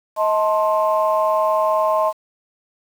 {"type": "chord", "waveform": "sine", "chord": "A diminished", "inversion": "second", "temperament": "just", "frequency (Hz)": [633.6, 880, 1056], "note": ["Eb5", "A5", "C6"], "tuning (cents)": [31, 0, 16], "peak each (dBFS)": [-17, -22, -19], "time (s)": [0.16, 2.13], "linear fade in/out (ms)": 50, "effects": ["tanh soft clip ceiling -6 dBFS", "7-bit"]}